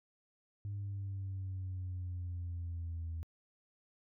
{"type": "exponential sweep", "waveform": "sine", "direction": "down", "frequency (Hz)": [101.8, 81.4], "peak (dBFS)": -36, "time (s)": [0.65, 3.23], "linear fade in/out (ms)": 0, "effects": ["tanh soft clip ceiling -35 dBFS"]}